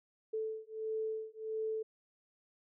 sine beating tone pair, 438.2 / 439.7 Hz, A4 / A4, -7 / -1 cents, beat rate 1.5 Hz, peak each -39 / -39 dBFS, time 0.33-1.83 s, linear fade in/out 10 ms, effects none

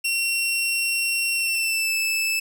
sawtooth tone with pitch glide, 2730 to 2628 Hz, F7 to E7, -40 to -6 cents, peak -18 dBFS, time 0.04-2.4 s, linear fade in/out 10 ms, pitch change -66 cents, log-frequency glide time 1.34-1.95 s, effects none

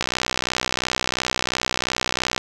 click train, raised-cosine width 0.2 ms, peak -3 dBFS, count 150, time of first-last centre 0.01-2.379 s, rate 62.9 Hz, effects none

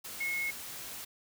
sine tone in noise, 2172 Hz, C#7, 36 cents flat, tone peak -31 dBFS, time 0.2-0.51 s, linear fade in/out 10 ms, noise white, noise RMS -43 dBFS, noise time 0.04-1.05 s, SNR +9 dB, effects none

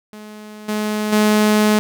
sawtooth tone with level steps, 212.3 Hz, G#3, 38 cents sharp, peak -30 / -15 / -8 dBFS, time 0.13-1.79 s, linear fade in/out 0 ms, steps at 0.68 / 1.12 s, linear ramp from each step 10 ms, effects none

